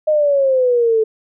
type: exponential sweep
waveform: sine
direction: down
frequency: 622.3 to 434.4 Hz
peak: -11 dBFS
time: 0.07-1.04 s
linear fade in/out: 10 ms
effects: none